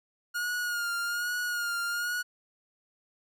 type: tone with vibrato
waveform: 45% pulse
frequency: 1428 Hz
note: F6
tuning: 38 cents sharp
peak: -29 dBFS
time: 0.34-2.23 s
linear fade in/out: 20 ms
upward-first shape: sine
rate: 1.2 Hz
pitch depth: 39 cents each way
effects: none